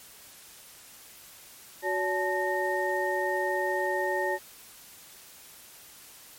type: tone cluster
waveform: sine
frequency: 369.9 / 569 / 872 / 1844 Hz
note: F#4 / C#5 / A5 / A#6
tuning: 0 / +45 / -16 / -19 cents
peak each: -31 dBFS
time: 1.82-4.39 s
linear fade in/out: 50 ms
effects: white hiss -50 dBFS RMS until 6.38 s + MP3 64 kbps